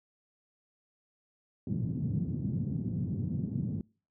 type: band-pass noise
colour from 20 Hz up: white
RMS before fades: -33 dBFS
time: 1.67-3.81 s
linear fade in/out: 2 ms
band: 100 to 210 Hz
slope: 24 dB/octave
effects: noise-tail reverb RT60 0.4 s tail -26 dB re dry